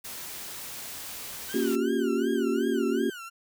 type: noise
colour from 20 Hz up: white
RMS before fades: -39 dBFS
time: 0.04-1.76 s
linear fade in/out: 10 ms
type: tone with vibrato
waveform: 30% pulse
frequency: 1480 Hz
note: F#6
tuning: in tune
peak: -36 dBFS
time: 1.48-3.3 s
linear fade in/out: 20 ms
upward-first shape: sine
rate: 2.7 Hz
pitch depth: 170 cents each way
type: chord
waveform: sine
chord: G half-diminished seventh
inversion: first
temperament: equal with one note detuned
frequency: 233.1 / 277.2 / 356.6 / 392 Hz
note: Bb3 / Db4 / F4 / G4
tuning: 0 / 0 / +36 / 0 cents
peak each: -29 dBFS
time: 1.54-3.1 s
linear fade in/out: 5 ms
effects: none